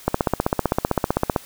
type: click train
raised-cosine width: 1 ms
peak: -3 dBFS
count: 21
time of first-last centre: 0.08-1.362 s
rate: 15.6 Hz
effects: white hiss -44 dBFS RMS until 1.45 s